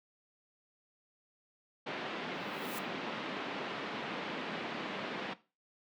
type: band-pass noise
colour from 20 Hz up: pink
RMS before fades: -40 dBFS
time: 1.86-5.34 s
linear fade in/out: 10 ms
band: 190 to 3500 Hz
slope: 24 dB/octave
type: noise with exponential growth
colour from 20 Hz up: blue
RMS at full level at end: -42 dBFS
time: 2.33-2.79 s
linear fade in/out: 5 ms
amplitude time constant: 100 ms
effects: noise-tail reverb RT60 0.3 s tail -17 dB re dry